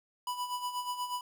square tone with tremolo, 988 Hz, B5, in tune, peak -32 dBFS, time 0.27-1.21 s, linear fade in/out 2 ms, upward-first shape sine, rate 8.3 Hz, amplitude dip 65%, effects 10-bit

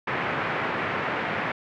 white band-pass noise, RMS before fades -28 dBFS, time 0.07-1.52 s, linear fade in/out 5 ms, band 100 to 2100 Hz, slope 24 dB/octave, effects none

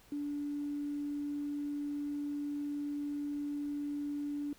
triangle tone with tanh clipping, 290 Hz, D4, 22 cents flat, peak -34 dBFS, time 0.12-4.53 s, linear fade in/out 2 ms, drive 2 dB, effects pink hiss -62 dBFS RMS until 4.58 s

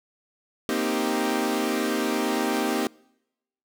sawtooth chord, C minor seventh, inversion third, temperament equal, 233.1 / 261.6 / 311.1 / 392 Hz, Bb3 / C4 / Eb4 / G4, 0 / 0 / 0 / 0 cents, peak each -25 dBFS, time 0.69-2.87 s, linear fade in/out 0 ms, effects noise-tail reverb RT60 0.9 s tail -26 dB re dry

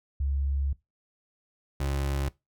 sine / 30% pulse tone pair in turn, 69.3 / 69.3 Hz, C#2 / C#2, 0 / 0 cents, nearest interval unison, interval 0 cents, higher neither, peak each -25 / -24 dBFS, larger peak second, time 0.2-0.73 / 1.8-2.29 s, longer first, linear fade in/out 5 ms, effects noise-tail reverb RT60 0.2 s tail -20 dB re dry

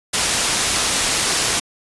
white low-pass noise, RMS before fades -19 dBFS, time 0.13-1.6 s, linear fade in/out 10 ms, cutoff 9400 Hz, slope 12 dB/octave, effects resampled to 24000 Hz

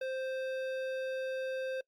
triangle tone with hard clipping, 523.3 Hz, C5, in tune, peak -36 dBFS, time 0.01-1.81 s, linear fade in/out 5 ms, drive 17 dB, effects noise-tail reverb RT60 0.1 s tail -23 dB re dry + Opus 48 kbps

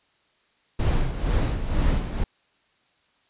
brown noise with tremolo, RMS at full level -20 dBFS, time 0.79-2.24 s, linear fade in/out 5 ms, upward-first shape sine, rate 2.1 Hz, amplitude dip 65%, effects white hiss -65 dBFS RMS until 3.29 s + resampled to 8000 Hz

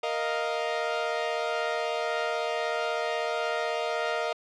sawtooth chord, Bb suspended fourth, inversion none, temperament equal, 466.2 / 622.3 / 698.5 Hz, Bb4 / Eb5 / F5, 0 / 0 / 0 cents, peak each -28 / -27 / -28 dBFS, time 0.03-4.33 s, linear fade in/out 5 ms, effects low-pass 4000 Hz 12 dB/octave

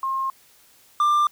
sine / triangle tone pair in turn, 1068 / 1189 Hz, C6 / D6, +35 / +21 cents, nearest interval major second, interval 186 cents, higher second, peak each -22 / -14 dBFS, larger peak second, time 0.03-0.3 / 1-1.27 s, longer neither, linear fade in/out 2 ms, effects white hiss -55 dBFS RMS until 1.31 s

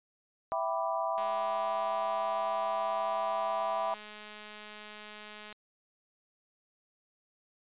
sine chord, E minor seventh, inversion none, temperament equal with one note detuned, 659.3 / 777.7 / 987.8 / 1174.7 Hz, E5 / G5 / B5 / D6, 0 / -14 / 0 / 0 cents, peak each -33 / -36 / -34 / -38 dBFS, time 0.52-3.94 s, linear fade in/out 0 ms
click train, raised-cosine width 0.2 ms, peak -29 dBFS, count 918, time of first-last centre 1.18-5.526 s, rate 211 Hz
effects resampled to 8000 Hz

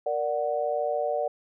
sine chord, Bb augmented, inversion none, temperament equal, 466.2 / 587.3 / 740 Hz, Bb4 / D5 / F#5, 0 / 0 / 0 cents, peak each -31 / -27 / -30 dBFS, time 0.06-1.28 s, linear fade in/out 5 ms, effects none

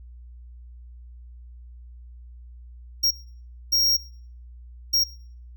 square tone bursts at uneven times, 5588 Hz, F8, in tune, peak -18 dBFS, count 3, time 3.03-3.11 / 3.72-3.97 / 4.93-5.04 s, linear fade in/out 10 ms, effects noise-tail reverb RT60 0.5 s tail -21 dB re dry + added 60 Hz sine -41 dBFS peak until 5.56 s

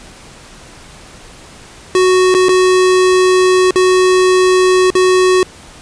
square tone with dropouts, 369.7 Hz, F#4, 1 cent flat, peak -8 dBFS, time 1.95-5.43 s, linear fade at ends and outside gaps 1 ms, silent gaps 2.342-2.348 / 2.485-2.491 / 3.708-3.758 / 4.903-4.952 s, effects pink hiss -37 dBFS RMS until 5.81 s + resampled to 22050 Hz

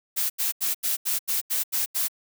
blue noise bursts, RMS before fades -25 dBFS, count 9, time 0.16-2.084 s, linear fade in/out 20 ms, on 140 ms, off 83 ms, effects none

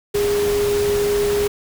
sine tone in noise, 410 Hz, G#4, 22 cents flat, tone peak -16 dBFS, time 0.14-1.48 s, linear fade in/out 10 ms, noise pink, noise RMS -27 dBFS, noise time 0.14-1.48 s, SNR +8 dB, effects none

